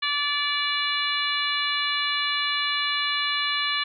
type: harmonic tone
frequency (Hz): 580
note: D5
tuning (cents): -22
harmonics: 2 / 3 / 4 / 5 / 6 / 7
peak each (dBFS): -30 / -30 / -30 / -30 / -30 / -30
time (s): 0.02-3.84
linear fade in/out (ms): 10
effects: none